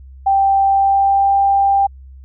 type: tone with pitch glide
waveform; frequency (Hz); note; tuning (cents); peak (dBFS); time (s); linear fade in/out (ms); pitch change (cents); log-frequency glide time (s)
sine; 784 to 791.7; G5 to G5; 0 to +17; -10; 0.26-1.87; 10; +17; 0.65-1.36
effects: added 66 Hz sine -35 dBFS peak until 2.24 s